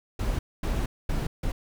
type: noise bursts at uneven times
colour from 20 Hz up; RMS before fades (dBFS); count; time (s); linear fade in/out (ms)
brown; -27; 4; 0.19-0.39 / 0.63-0.86 / 1.09-1.27 / 1.43-1.52; 5
effects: none